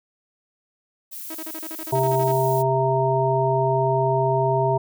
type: noise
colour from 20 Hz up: violet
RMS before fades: -35 dBFS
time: 1.11-2.63 s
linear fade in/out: 20 ms
type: tone bursts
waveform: sawtooth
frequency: 319.1 Hz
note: D#4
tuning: 44 cents sharp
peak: -29 dBFS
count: 13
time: 1.3-2.32 s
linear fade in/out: 5 ms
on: 48 ms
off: 33 ms
type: harmonic tone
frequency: 132.2 Hz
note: C3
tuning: 18 cents sharp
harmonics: 1 / 3 / 5 / 7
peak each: -23 / -23 / -23 / -23 dBFS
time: 1.92-4.78 s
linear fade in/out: 10 ms
effects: none